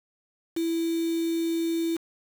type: tone with quantisation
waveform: sine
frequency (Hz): 331.3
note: E4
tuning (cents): +9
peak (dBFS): -24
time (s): 0.56-1.97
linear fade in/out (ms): 10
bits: 6
effects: none